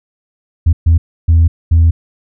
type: tone bursts at uneven times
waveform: sine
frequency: 82.41 Hz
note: E2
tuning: in tune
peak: -3 dBFS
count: 4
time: 0.66-0.73 / 0.86-0.98 / 1.28-1.48 / 1.71-1.91 s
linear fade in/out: 10 ms
effects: tanh soft clip ceiling -3 dBFS